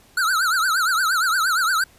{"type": "tone with vibrato", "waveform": "square", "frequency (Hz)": 1409, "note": "F6", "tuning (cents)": 15, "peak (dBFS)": -18, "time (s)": [0.17, 1.84], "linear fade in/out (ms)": 5, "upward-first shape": "triangle", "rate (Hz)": 8.6, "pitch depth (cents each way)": 210, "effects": ["pink hiss -53 dBFS RMS until 1.98 s", "resampled to 32000 Hz"]}